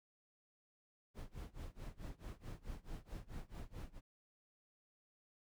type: noise with tremolo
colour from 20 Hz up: brown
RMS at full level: -45 dBFS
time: 1.14-4.01 s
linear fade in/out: 50 ms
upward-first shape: sine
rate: 4.6 Hz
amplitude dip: 95%
effects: none